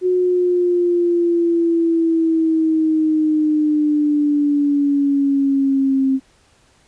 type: exponential sweep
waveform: sine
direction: down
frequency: 366.2 to 265.3 Hz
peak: -13 dBFS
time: 0.01-6.2 s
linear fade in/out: 50 ms
effects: pink hiss -55 dBFS RMS until 6.87 s + resampled to 22050 Hz